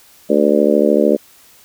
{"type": "harmonic tone", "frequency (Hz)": 73.42, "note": "D2", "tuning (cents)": 0, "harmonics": [3, 4, 5, 6, 7, 8], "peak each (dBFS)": [-17, -17, -17, -17, -17, -17], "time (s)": [0.29, 1.17], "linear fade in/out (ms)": 20, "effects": ["white hiss -47 dBFS RMS until 1.64 s"]}